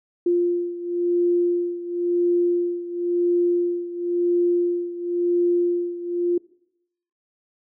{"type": "beating tone pair", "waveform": "sine", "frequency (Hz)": [349.2, 350.16], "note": ["F4", "F4"], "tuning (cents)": [0, 5], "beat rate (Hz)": 0.96, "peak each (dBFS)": [-20, -24], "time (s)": [0.26, 6.38], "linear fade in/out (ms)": 5, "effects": ["noise-tail reverb RT60 0.8 s tail -23 dB re dry"]}